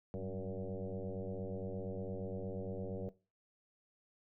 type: tone with frequency modulation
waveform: sine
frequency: 186.5 Hz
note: F#3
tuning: 14 cents sharp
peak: -38 dBFS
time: 0.14-3.09 s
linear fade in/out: 0 ms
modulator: 95.4 Hz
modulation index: 4.2
effects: noise-tail reverb RT60 0.3 s tail -18 dB re dry